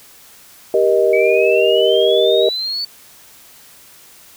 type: chord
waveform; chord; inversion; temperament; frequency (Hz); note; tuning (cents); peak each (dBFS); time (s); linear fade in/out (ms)
sine; Eb major; first; equal with one note detuned; 392 / 473.5 / 622.3; G4 / Bb4 / Eb5; 0 / +27 / 0; -15; 0.74-2.49; 2
type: exponential sweep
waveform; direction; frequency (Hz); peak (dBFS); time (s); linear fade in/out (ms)
sine; up; 2260 to 4531; -19; 1.13-2.85; 5
effects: white hiss -44 dBFS RMS until 4.36 s